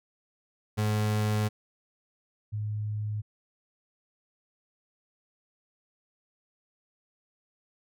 35% pulse / sine tone pair in turn, 106.4 / 105.9 Hz, G#2 / G#2, +42 / +34 cents, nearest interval unison, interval 8 cents, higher first, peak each -23 / -29 dBFS, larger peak first, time 0.77-1.49 / 2.52-3.22 s, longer first, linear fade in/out 20 ms, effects none

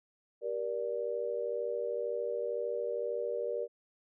sine chord, G minor, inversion none, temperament equal with one note detuned, 392 / 474 / 587.3 Hz, G4 / Bb4 / D5, 0 / +29 / 0 cents, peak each -40 / -34 / -37 dBFS, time 0.41-3.68 s, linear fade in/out 50 ms, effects none

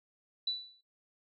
sine tone with exponential decay, 3964 Hz, B7, 6 cents sharp, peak -28 dBFS, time 0.47-0.81 s, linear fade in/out 5 ms, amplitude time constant 73 ms, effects noise-tail reverb RT60 0.2 s tail -20 dB re dry

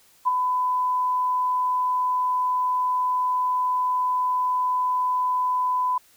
sine tone with ADSR envelope, 1003 Hz, B5, 26 cents sharp, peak -15 dBFS, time 0.25-5.98 s, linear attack 27 ms, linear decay 18 ms, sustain -5 dB, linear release 5 ms, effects white hiss -57 dBFS RMS until 6.16 s

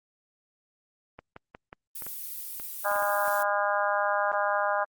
clicks, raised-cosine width 0.5 ms, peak -27 dBFS, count 11, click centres 1.19 / 1.364 / 1.549 / 1.729 / 2.022 / 2.066 / 2.599 / 2.915 / 2.961 / 3.024 / 3.279 s
violet noise, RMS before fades -37 dBFS, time 1.95-3.43 s, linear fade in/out 5 ms
harmonic tone, 203.5 Hz, G#3, 35 cents flat, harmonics 3 / 4 / 5 / 6 / 7 / 8, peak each -29 / -30 / -31 / -32 / -32 / -33 dBFS, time 2.84-4.85 s, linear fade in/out 20 ms
effects Opus 24 kbps

